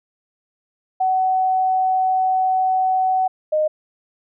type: tone pair in turn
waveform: sine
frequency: 751 / 615.6 Hz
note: F#5 / D#5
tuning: +26 / -19 cents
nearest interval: minor third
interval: 345 cents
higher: first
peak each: -15 dBFS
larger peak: neither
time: 1-3.28 / 3.52-3.68 s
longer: first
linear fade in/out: 10 ms
effects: none